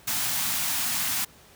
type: band-stop noise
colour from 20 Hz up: white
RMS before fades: -27 dBFS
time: 0.07-1.25 s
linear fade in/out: 10 ms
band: 290 to 670 Hz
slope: 48 dB/octave
effects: pink hiss -53 dBFS RMS until 1.55 s + high-pass 60 Hz 12 dB/octave